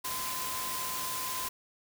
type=tone in noise; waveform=sine; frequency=1028 Hz; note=C6; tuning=31 cents flat; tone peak=-38 dBFS; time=0.04-1.49 s; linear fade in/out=10 ms; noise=white; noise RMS=-36 dBFS; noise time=0.04-1.49 s; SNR=-5 dB; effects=none